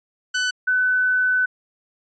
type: tone pair in turn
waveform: sawtooth / sine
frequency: 1498 / 1504.6 Hz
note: F#6 / F#6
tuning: +21 / +29 cents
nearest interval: unison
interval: 8 cents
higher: second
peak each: -16 dBFS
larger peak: neither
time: 0.34-0.51 / 0.67-1.46 s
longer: second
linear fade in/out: 10 ms
effects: resampled to 16000 Hz